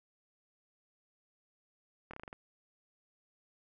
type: slowing click train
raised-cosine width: 0.5 ms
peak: -30 dBFS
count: 7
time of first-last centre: 2.11-2.329 s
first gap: 25 ms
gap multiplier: 1.15
effects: none